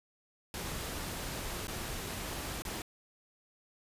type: noise with dropouts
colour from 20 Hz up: pink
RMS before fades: -39 dBFS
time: 0.54-2.82 s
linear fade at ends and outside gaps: 1 ms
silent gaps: 1.671-1.681 / 2.621-2.651 s
effects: resampled to 32000 Hz